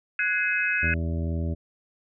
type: chord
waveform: sine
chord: Ab dominant seventh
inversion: third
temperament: equal with one note detuned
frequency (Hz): 1480 / 1661.2 / 2093 / 2546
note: Gb6 / Ab6 / C7 / Eb7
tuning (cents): 0 / 0 / 0 / +39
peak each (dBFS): -27 / -28 / -32 / -26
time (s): 0.19-0.94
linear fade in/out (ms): 2
type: harmonic tone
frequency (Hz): 82.41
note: E2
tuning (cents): 0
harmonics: 1 / 2 / 3 / 4 / 5 / 7 / 8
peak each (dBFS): -26 / -32 / -35 / -39 / -42 / -41 / -48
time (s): 0.82-1.55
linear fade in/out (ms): 20
effects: none